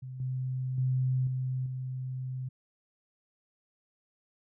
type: tone with level steps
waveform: sine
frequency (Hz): 129.1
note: C3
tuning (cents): -23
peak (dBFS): -38 / -30 / -25 / -29 / -33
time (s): 0.02-2.49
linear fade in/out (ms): 10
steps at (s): 0.2 / 0.78 / 1.27 / 1.66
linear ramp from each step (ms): 2
effects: none